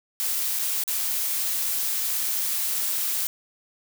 blue noise with dropouts, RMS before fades -26 dBFS, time 0.2-3.27 s, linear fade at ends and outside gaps 0 ms, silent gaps 0.59-0.594 / 0.837-0.878 s, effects none

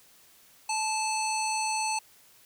harmonic tone, 874 Hz, A5, 12 cents flat, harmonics 1 / 3 / 5 / 7 / 9 / 10, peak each -29 / -34 / -36 / -37 / -39 / -39 dBFS, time 0.69-1.99 s, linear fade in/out 5 ms, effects white hiss -58 dBFS RMS until 2.45 s

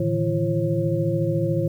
sine tone cluster, 112.8 / 149.7 / 163.6 / 340.1 / 539 Hz, A2 / D3 / E3 / F4 / C#5, +44 / +33 / -13 / -46 / -49 cents, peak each -26 dBFS, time 0-1.68 s, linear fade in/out 5 ms, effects 9-bit

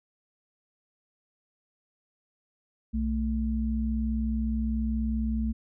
sine tone pair together, 62.4 / 221.4 Hz, B1 / A3, +19 / +11 cents, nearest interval octave + minor seventh, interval 2192 cents, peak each -28 dBFS, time 2.93-5.53 s, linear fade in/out 20 ms, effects none

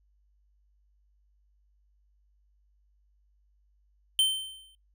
square tone with exponential decay, 3100 Hz, G7, 20 cents flat, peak -19 dBFS, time 4.19-4.75 s, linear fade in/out 1 ms, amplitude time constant 120 ms, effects noise-tail reverb RT60 0.2 s tail -24 dB re dry + added 50 Hz sine -64 dBFS peak until 4.94 s

